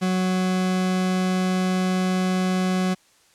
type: tone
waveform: 40% pulse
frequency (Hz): 185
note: F#3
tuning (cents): 0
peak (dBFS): -19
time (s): 0.01-2.95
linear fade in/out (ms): 20
effects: white hiss -58 dBFS RMS until 3.34 s + low-pass 9000 Hz 12 dB/octave